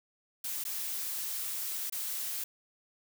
blue noise with dropouts, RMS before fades -36 dBFS, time 0.44-2.44 s, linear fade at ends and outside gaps 5 ms, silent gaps 0.64-0.65 / 1.899-1.923 s, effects none

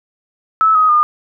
sine tone with pitch steps, 1304 / 1258.9 / 1215.3 Hz, E6 / D#6 / D#6, -19 / +20 / -41 cents, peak -8 dBFS, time 0.61-1.03 s, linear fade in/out 0 ms, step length 140 ms, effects none

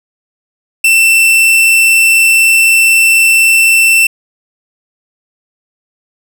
45% pulse tone, 2679 Hz, E7, 27 cents sharp, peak -5 dBFS, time 0.84-4.07 s, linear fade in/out 5 ms, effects none

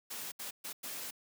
white noise bursts at uneven times, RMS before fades -42 dBFS, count 4, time 0.1-0.32 / 0.39-0.51 / 0.64-0.73 / 0.83-1.11 s, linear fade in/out 10 ms, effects high-pass 150 Hz 12 dB/octave

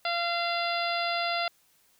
harmonic tone with a mistuned harmonic, 688 Hz, F5, 26 cents flat, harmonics 1 / 2 / 3 / 4 / 5 / 6 / 7, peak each -30 / -33 / -35 / -36 / -37 / -38 / -38 dBFS, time 0.05-1.48 s, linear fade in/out 2 ms, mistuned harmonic 5, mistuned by +16 cents, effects white hiss -65 dBFS RMS until 1.99 s

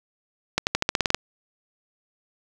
accelerating click train, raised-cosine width 0.2 ms, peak -3 dBFS, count 10, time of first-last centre 0.58-1.146 s, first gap 89 ms, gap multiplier 0.91, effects 7-bit

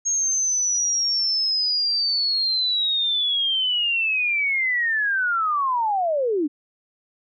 sine linear sweep, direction down, 6540 to 274.9 Hz, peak -19 dBFS, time 0.05-6.48 s, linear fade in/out 20 ms, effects none

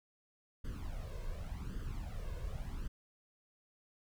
brown noise with flanger, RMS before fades -41 dBFS, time 0.64-2.88 s, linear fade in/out 10 ms, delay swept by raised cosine 0.62 to 1.92 ms, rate 0.88 Hz, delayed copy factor +0.75, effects none

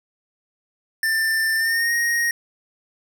square tone with pitch glide, 1784 to 1871.6 Hz, A6 to A#6, +23 to +6 cents, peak -19 dBFS, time 1.03-2.31 s, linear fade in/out 2 ms, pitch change +83 cents, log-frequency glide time 1.56-1.93 s, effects none

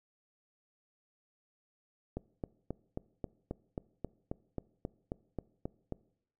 click train, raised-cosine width 2 ms, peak -23 dBFS, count 15, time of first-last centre 2.17-5.923 s, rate 3.73 Hz, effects noise-tail reverb RT60 0.7 s tail -22 dB re dry

